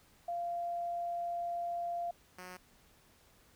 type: tone pair in turn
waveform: sine / 5% pulse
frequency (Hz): 692 / 182.13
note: F5 / F#3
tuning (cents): -16 / -27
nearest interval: octave + major seventh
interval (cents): 2311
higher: first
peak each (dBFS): -34 / -35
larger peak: first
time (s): 0.28-2.11 / 2.38-2.57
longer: first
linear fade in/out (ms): 5
effects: pink hiss -65 dBFS RMS until 3.55 s